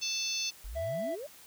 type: harmonic tone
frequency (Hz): 880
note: A5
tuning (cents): 0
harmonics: 3 / 4 / 5 / 6 / 7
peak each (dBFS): -38 / -39 / -36 / -39 / -36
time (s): 0.01-0.51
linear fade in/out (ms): 20
type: exponential sweep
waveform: sine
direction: up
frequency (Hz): 40.46 to 630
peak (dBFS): -38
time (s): 0.64-1.27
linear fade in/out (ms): 10
type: tone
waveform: triangle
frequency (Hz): 661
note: E5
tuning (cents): +5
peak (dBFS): -30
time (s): 0.75-1.16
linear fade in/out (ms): 20
effects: white hiss -54 dBFS RMS until 1.46 s